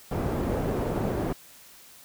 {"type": "low-pass noise", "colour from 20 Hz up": "white", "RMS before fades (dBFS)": -28, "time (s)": [0.11, 1.33], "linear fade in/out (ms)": 5, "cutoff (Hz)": 450, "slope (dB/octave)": 12, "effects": ["white hiss -51 dBFS RMS until 2.04 s"]}